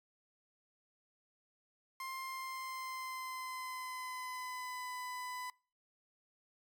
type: tone with pitch glide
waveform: 30% pulse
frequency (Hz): 1055 to 999.8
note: C6 to B5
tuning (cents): +14 to +21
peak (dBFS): -38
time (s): 2-5.5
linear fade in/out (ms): 2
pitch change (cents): -93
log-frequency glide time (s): 2.26-4.92
effects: noise-tail reverb RT60 0.4 s tail -26 dB re dry + MP3 96 kbps